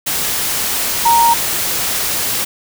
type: tone in noise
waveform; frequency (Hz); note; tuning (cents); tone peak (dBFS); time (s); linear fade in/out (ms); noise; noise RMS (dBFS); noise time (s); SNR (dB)
sine; 932.3; A#5; 0; -8; 1.05-1.34; 10; white; -18; 0.06-2.45; +7
effects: none